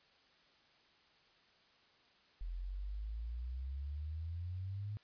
sine exponential sweep, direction up, 41.86 to 106.2 Hz, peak -39 dBFS, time 2.41-4.97 s, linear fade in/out 0 ms, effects white hiss -68 dBFS RMS until 5.03 s + resampled to 11025 Hz

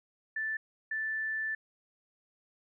sine tone bursts at uneven times, 1760 Hz, A6, in tune, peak -31 dBFS, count 2, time 0.36-0.57 / 0.91-1.55 s, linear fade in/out 5 ms, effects none

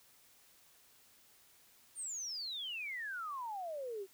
sine exponential sweep, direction down, 9170 to 370 Hz, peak -39 dBFS, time 1.95-4.07 s, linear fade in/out 50 ms, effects white hiss -65 dBFS RMS until 4.13 s

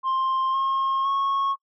sine tone with pitch steps, 1054 / 1075.5 / 1097.5 Hz, C6 / C6 / C#6, +12 / +47 / -18 cents, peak -18 dBFS, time 0.03-1.56 s, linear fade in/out 50 ms, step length 510 ms, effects noise-tail reverb RT60 0.1 s tail -25 dB re dry + tanh soft clip ceiling -20 dBFS

